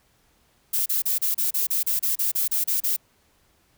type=noise bursts; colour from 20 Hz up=violet; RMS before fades=-23 dBFS; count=14; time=0.73-2.966 s; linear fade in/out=10 ms; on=130 ms; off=32 ms; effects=pink hiss -63 dBFS RMS until 3.77 s